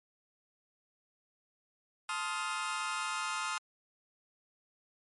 sawtooth chord, F dominant seventh, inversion first, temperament just, 873.1 / 1047.7 / 1257.2 / 1396.9 Hz, A5 / C6 / Eb6 / F6, -14 / +2 / +18 / 0 cents, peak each -38 / -36 / -34 / -35 dBFS, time 2.09-3.58 s, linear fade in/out 2 ms, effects MP3 48 kbps

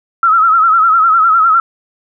sine tone with vibrato, 1318.5 Hz, E6, in tune, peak -6 dBFS, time 0.23-1.6 s, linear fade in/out 2 ms, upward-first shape sine, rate 9.9 Hz, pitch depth 80 cents each way, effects none

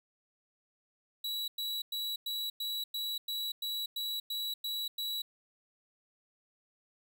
45% pulse tone bursts, 3913 Hz, B7, 17 cents flat, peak -34 dBFS, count 12, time 1.24-5.22 s, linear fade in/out 5 ms, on 240 ms, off 100 ms, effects none

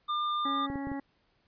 square tone, 1201 Hz, D6, 38 cents sharp, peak -29 dBFS, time 0.08-0.67 s, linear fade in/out 20 ms
harmonic tone, 277.2 Hz, C#4, in tune, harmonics 1 / 2 / 3 / 4 / 5 / 6 / 7, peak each -34 / -46 / -42 / -51 / -56 / -53 / -48 dBFS, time 0.45-1 s, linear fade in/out 5 ms
clicks, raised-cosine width 3 ms, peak -26 dBFS, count 4, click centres 0.701 / 0.757 / 0.871 / 0.917 s
effects pink hiss -71 dBFS RMS until 1.47 s + resampled to 11025 Hz

